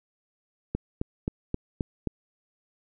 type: click train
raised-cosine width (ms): 3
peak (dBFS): -14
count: 6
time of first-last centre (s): 0.75-2.073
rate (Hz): 3.78
effects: none